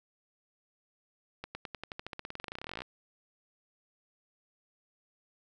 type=accelerating click train; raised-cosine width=0.3 ms; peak=-23 dBFS; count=30; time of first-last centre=1.44-2.82 s; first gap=110 ms; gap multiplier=0.93; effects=none